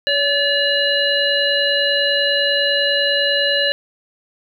harmonic tone with a mistuned harmonic, 575 Hz, D5, 37 cents flat, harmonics 1 / 3 / 5 / 7, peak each -20 / -20 / -20 / -20 dBFS, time 0.07-3.72 s, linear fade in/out 0 ms, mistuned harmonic 1, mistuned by -26 cents, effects 8-bit

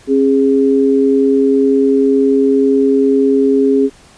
sine tone pair together, 270 / 412 Hz, C#4 / G#4, -45 / -14 cents, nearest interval perfect fifth, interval 731 cents, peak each -11 dBFS, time 0.07-3.9 s, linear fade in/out 50 ms, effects pink hiss -44 dBFS RMS until 4.17 s + resampled to 22050 Hz

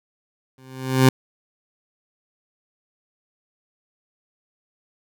20% pulse tone with exponential growth, 130.81 Hz, C3, in tune, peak -4 dBFS, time 0.58-1.09 s, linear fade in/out 2 ms, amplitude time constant 110 ms, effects none

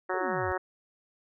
harmonic tone, 185 Hz, F#3, in tune, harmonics 2 / 3 / 4 / 5 / 6 / 7 / 8 / 9 / 10, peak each -33 / -35 / -36 / -37 / -38 / -38 / -39 / -40 / -40 dBFS, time 0.09-0.58 s, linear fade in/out 10 ms
sine exponential sweep, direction down, 483.7 to 74 Hz, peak -36 dBFS, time 0.14-0.52 s, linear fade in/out 0 ms
effects none

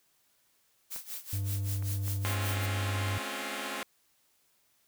blue noise with tremolo, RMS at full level -38 dBFS, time 0.9-2.67 s, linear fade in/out 20 ms, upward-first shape sine, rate 5.2 Hz, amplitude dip 85%
clicks, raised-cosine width 0.5 ms, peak -31 dBFS, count 3, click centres 0.962 / 1.825 / 2.08 s
triangle tone, 98.5 Hz, G2, 9 cents sharp, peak -28 dBFS, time 1.33-3.18 s, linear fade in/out 0 ms
5% pulse chord, Db major seventh, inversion second, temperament equal with one note detuned, 211.8 / 261.6 / 277.2 / 349.2 Hz, Ab3 / C4 / Db4 / F4, +34 / 0 / 0 / 0 cents, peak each -29 dBFS, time 2.25-3.83 s, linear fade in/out 0 ms
effects white hiss -70 dBFS RMS until 4.87 s

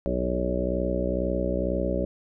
harmonic tone with a mistuned harmonic, 62.1 Hz, B1, 10 cents sharp, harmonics 1 / 2 / 3 / 4 / 5 / 6 / 7 / 8 / 9 / 10, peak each -30 / -40 / -31 / -35 / -33 / -34 / -35 / -39 / -29 / -37 dBFS, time 0.06-2.05 s, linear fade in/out 0 ms, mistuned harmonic 7, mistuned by -32 cents, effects none

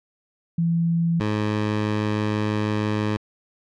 sine / 15% pulse tone pair in turn, 167.8 / 106.14 Hz, E3 / G#2, +31 / +38 cents, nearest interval minor sixth, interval 793 cents, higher first, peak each -18 / -15 dBFS, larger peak second, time 0.58-1.2 / 1.2-3.17 s, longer second, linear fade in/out 5 ms, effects low-pass 4000 Hz 12 dB/octave

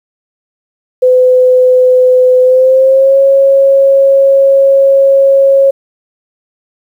sine tone with pitch glide, 507 to 546.5 Hz, B4 to C#5, +45 to -25 cents, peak -3 dBFS, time 1.02-5.71 s, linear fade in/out 10 ms, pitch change +130 cents, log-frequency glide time 2.42-3.18 s, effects 7-bit

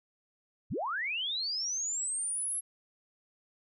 sine linear sweep, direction up, 43.65 to 11175 Hz, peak -31 dBFS, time 0.7-2.61 s, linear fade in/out 20 ms, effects none

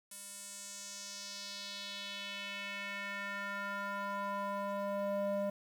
square tone with band-pass filter sweep, 200.4 Hz, G3, 38 cents sharp, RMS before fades -40 dBFS, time 0.11-5.5 s, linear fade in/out 5 ms, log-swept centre 10000 to 530 Hz, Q 2.4, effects 10-bit

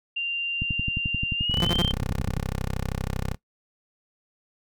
sine tone with pitch glide, 2783 to 3142 Hz, F7 to G7, -7 to +3 cents, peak -24 dBFS, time 0.16-1.92 s, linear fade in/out 10 ms, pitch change +210 cents, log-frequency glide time 1.36-1.77 s
click train, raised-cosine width 5 ms, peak -16 dBFS, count 21, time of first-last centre 0.62-2.374 s, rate 11.4 Hz
10% pulse tone, 32.7 Hz, C1, in tune, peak -19 dBFS, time 1.51-3.35 s, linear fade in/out 10 ms
sawtooth tone bursts, 173.1 Hz, F3, 15 cents flat, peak -17 dBFS, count 3, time 1.62-1.82 s, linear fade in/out 2 ms, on 32 ms, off 52 ms
effects noise-tail reverb RT60 0.1 s tail -18 dB re dry

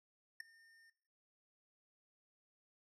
square tone with ADSR envelope, 1817 Hz, A#6, 45 cents flat, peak -40 dBFS, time 0.4-0.9 s, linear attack 4 ms, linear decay 7 ms, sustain -24 dB, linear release 4 ms, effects noise-tail reverb RT60 0.8 s tail -19 dB re dry + low-pass 10000 Hz 12 dB/octave

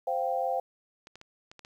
sine chord, C suspended fourth, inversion none, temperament equal, 523.3 / 698.5 / 784 Hz, C5 / F5 / G5, 0 / 0 / 0 cents, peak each -31 dBFS, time 0.07-0.6 s, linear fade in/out 5 ms
clicks, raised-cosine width 0.2 ms, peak -30 dBFS, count 6, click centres 1.071 / 1.156 / 1.214 / 1.515 / 1.593 / 1.649 s
effects 10-bit

